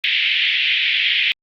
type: band-pass noise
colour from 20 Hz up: white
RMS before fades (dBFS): -18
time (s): 0.04-1.32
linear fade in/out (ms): 0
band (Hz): 2000 to 3400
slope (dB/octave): 48
effects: Opus 48 kbps